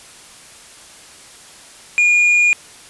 sine tone with hard clipping, 2431 Hz, D#7, 41 cents flat, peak -11 dBFS, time 1.98-2.53 s, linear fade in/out 0 ms, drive 3 dB, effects white hiss -41 dBFS RMS until 2.89 s + resampled to 24000 Hz

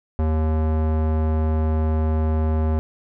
square tone with low-pass filter, 78.5 Hz, D#2, 16 cents sharp, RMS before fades -20 dBFS, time 0.19-2.79 s, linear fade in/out 0 ms, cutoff 910 Hz, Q 0.86, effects none

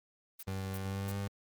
blue noise bursts, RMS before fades -45 dBFS, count 3, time 0.39-1.119 s, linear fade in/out 10 ms, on 43 ms, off 300 ms
30% pulse tone with pitch glide, 96 to 99.73 Hz, G2 to G2, -36 to +30 cents, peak -32 dBFS, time 0.47-1.28 s, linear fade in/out 10 ms, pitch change +66 cents, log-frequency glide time 0.79-1.16 s
effects Opus 24 kbps

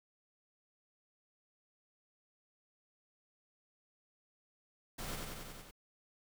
pink noise with echo, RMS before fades -43 dBFS, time 4.98-5.16 s, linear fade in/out 10 ms, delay 92 ms, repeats 6, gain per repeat -2 dB, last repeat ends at 5.712 s, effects none

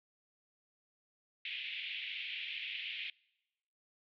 pink band-pass noise, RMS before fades -42 dBFS, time 1.45-3.1 s, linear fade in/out 2 ms, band 2200 to 3400 Hz, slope 48 dB/octave, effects noise-tail reverb RT60 1.0 s tail -26 dB re dry

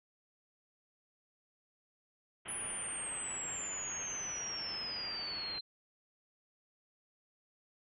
white low-pass noise, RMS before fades -48 dBFS, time 2.45-5.59 s, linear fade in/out 10 ms, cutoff 3200 Hz, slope 96 dB/octave
sine exponential sweep, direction down, 10010 to 4100 Hz, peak -38 dBFS, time 2.48-5.61 s, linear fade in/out 10 ms
effects none

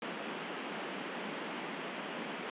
pink band-pass noise, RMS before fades -41 dBFS, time 0.02-2.5 s, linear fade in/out 2 ms, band 180 to 3300 Hz, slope 48 dB/octave, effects resampled to 8000 Hz

